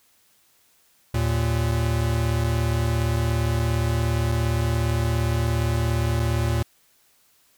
square tone pair together, 78 / 115.27 Hz, D#2 / A#2, +5 / -19 cents, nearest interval perfect fifth, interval 676 cents, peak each -25 / -23 dBFS, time 1.14-6.63 s, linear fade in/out 5 ms, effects white hiss -61 dBFS RMS until 7.57 s

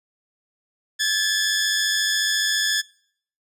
15% pulse tone pair together, 1639 / 1733.4 Hz, G#6 / A6, -23 / -26 cents, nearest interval minor second, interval 97 cents, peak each -20 / -14 dBFS, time 0.99-2.82 s, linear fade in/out 20 ms, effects noise-tail reverb RT60 0.6 s tail -23 dB re dry + resampled to 32000 Hz

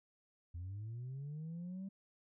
sine linear sweep, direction up, 82.7 to 196.9 Hz, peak -40 dBFS, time 0.54-1.89 s, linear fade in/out 10 ms, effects tanh soft clip ceiling -40 dBFS

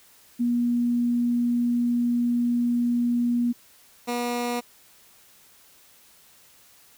sine / 15% pulse tone pair in turn, 240.1 / 241.5 Hz, B3 / B3, -49 / -39 cents, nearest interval unison, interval 10 cents, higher second, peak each -20 / -19 dBFS, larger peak second, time 0.39-3.53 / 4.07-4.61 s, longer first, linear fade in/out 20 ms, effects white hiss -55 dBFS RMS until 6.97 s

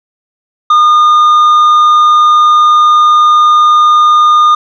triangle tone with tanh clipping, 1218 Hz, D#6, 37 cents flat, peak -4 dBFS, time 0.7-4.55 s, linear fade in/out 5 ms, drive 9 dB, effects none

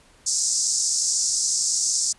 white band-pass noise, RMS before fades -23 dBFS, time 0.26-2.13 s, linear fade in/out 10 ms, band 5100 to 8100 Hz, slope 48 dB/octave, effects pink hiss -55 dBFS RMS until 2.18 s + resampled to 24000 Hz

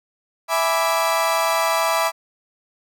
35% pulse chord, E dominant seventh, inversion none, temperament equal, 659.3 / 830.6 / 987.8 / 1174.7 Hz, E5 / G#5 / B5 / D6, 0 / 0 / 0 / 0 cents, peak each -20 / -25 / -21 / -22 dBFS, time 0.48-2.12 s, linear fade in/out 50 ms, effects none

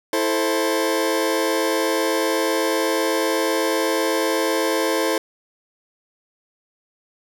sawtooth chord, A minor, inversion second, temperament just, 330 / 440 / 528 Hz, E4 / A4 / C5, +2 / 0 / +16 cents, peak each -19 dBFS, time 0.13-5.18 s, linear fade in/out 2 ms, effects none

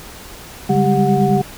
sine tone cluster, 141.6 / 194.4 / 203.7 / 394 / 733 Hz, C#3 / G3 / G#3 / G4 / F#5, +37 / -14 / -33 / +9 / -16 cents, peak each -18 dBFS, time 0.69-1.42 s, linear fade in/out 10 ms, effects pink hiss -36 dBFS RMS until 1.57 s

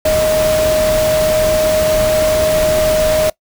sine tone in noise, 622.3 Hz, D#5, in tune, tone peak -11 dBFS, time 0.05-3.3 s, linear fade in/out 5 ms, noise pink, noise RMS -20 dBFS, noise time 0.05-3.3 s, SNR +6 dB, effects noise-tail reverb RT60 0.1 s tail -21 dB re dry

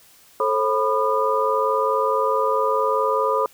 sine tone cluster, 437.7 / 537 / 990 / 1213 Hz, A4 / C5 / B5 / D#6, -9 / +45 / +4 / -44 cents, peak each -23 dBFS, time 0.4-3.46 s, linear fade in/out 2 ms, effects white hiss -52 dBFS RMS until 3.53 s

